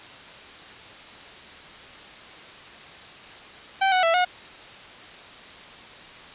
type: tone with pitch steps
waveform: sawtooth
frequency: 774 / 740 / 663 / 724 Hz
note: G5 / F#5 / E5 / F#5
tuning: -22 / 0 / +10 / -38 cents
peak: -14 dBFS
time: 3.81-4.25 s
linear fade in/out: 10 ms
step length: 110 ms
effects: white hiss -43 dBFS RMS until 6.34 s + resampled to 8000 Hz